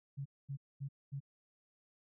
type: tone bursts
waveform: sine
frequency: 138.59 Hz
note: C#3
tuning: in tune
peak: -38 dBFS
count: 4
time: 0.17-1.204 s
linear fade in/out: 20 ms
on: 86 ms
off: 230 ms
effects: none